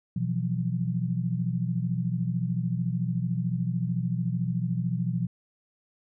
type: tone cluster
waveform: sine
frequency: 123.7 / 168.1 / 181.7 Hz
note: B2 / E3 / F#3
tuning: +3 / +34 / -31 cents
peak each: -29 / -29 / -31 dBFS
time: 0.16-5.27 s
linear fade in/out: 5 ms
effects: none